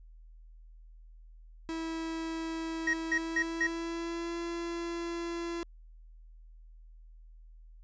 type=tone with pitch glide; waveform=45% pulse; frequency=325.8 to 339.6 Hz; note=E4 to F4; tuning=-20 to -48 cents; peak=-34 dBFS; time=1.69-5.63 s; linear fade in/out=0 ms; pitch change=+72 cents; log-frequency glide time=3.1-4.39 s
type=tone bursts; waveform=triangle; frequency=1884 Hz; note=A#6; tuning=18 cents sharp; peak=-24 dBFS; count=4; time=2.87-3.67 s; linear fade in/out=5 ms; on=65 ms; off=180 ms
effects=added 40 Hz sine -50 dBFS peak until 7.83 s + resampled to 16000 Hz